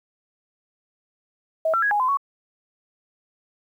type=tone with pitch steps; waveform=sine; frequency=642 / 1349 / 1660 / 828 / 1023 / 1115 Hz; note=E5 / E6 / G#6 / G#5 / C6 / C#6; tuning=-46 / +40 / -1 / -5 / -39 / +10 cents; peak=-18 dBFS; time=1.65-2.172 s; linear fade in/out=5 ms; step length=87 ms; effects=9-bit